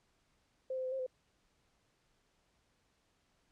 sine tone with pitch steps, 521 / 517 / 513 / 531 / 512 Hz, C5 / C5 / C5 / C5 / C5, -7 / -21 / -34 / +25 / -38 cents, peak -35 dBFS, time 0.7-1.065 s, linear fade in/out 5 ms, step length 73 ms, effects pink hiss -75 dBFS RMS until 3.51 s + low-pass 8000 Hz 12 dB/octave

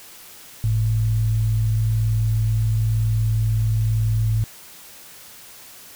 sine tone pair together, 49 / 110 Hz, G1 / A2, 0 / 0 cents, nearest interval octave + major second, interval 1400 cents, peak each -26 / -17 dBFS, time 0.64-4.44 s, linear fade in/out 0 ms, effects white hiss -43 dBFS RMS until 5.95 s

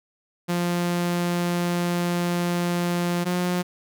sawtooth tone pair in turn, 174.61 / 178.49 Hz, F3 / F3, 0 / +38 cents, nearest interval unison, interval 38 cents, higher second, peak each -18 / -18 dBFS, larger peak neither, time 0.48-3.25 / 3.25-3.63 s, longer first, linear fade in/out 20 ms, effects none

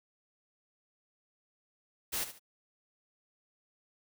white noise with echo, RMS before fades -34 dBFS, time 2.12-2.25 s, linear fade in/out 20 ms, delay 73 ms, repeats 2, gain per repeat -11 dB, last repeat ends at 2.396 s, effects none

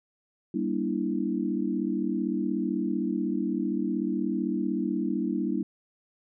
sine chord, E half-diminished seventh, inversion first, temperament equal with one note detuned, 196 / 236.5 / 293.7 / 329.6 Hz, G3 / Bb3 / D4 / E4, 0 / +25 / 0 / 0 cents, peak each -31 dBFS, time 0.54-5.63 s, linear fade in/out 5 ms, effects none

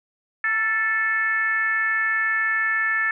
sine tone with frequency modulation, 1760 Hz, A6, in tune, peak -19 dBFS, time 0.44-3.11 s, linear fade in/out 2 ms, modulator 423 Hz, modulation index 0.77, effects none

